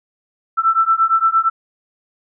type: beating tone pair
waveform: sine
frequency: 1327 / 1335.7 Hz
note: E6 / E6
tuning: +11 / +22 cents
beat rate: 8.7 Hz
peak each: -15 dBFS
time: 0.57-1.5 s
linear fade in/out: 20 ms
effects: none